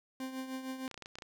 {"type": "tone with tremolo", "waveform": "40% pulse", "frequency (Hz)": 261.6, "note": "C4", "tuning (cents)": 0, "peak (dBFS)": -35, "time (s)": [0.2, 0.88], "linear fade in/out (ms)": 2, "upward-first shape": "triangle", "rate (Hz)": 6.5, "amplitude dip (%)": 65}
{"type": "clicks", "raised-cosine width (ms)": 0.2, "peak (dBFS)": -28, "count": 9, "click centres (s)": [0.878, 0.913, 0.943, 0.977, 1.023, 1.059, 1.155, 1.186, 1.222]}
{"effects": []}